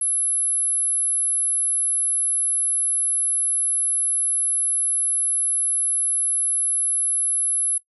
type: tone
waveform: sine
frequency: 11000 Hz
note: F9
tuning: 27 cents flat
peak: -17 dBFS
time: 0.01-7.78 s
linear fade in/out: 5 ms
effects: noise-tail reverb RT60 0.1 s tail -18 dB re dry + tanh soft clip ceiling -17 dBFS